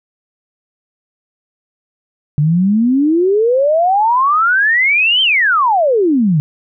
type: exponential two-way sweep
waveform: sine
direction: up then down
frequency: 142.8 to 3168 to 142.8 Hz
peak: -9 dBFS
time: 2.38-6.4 s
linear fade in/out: 0 ms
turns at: 5.22 s
effects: none